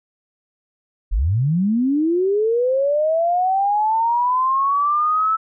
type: linear sweep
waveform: sine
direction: up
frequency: 36.08 to 1318.5 Hz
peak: -15 dBFS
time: 1.11-5.37 s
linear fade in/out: 20 ms
effects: none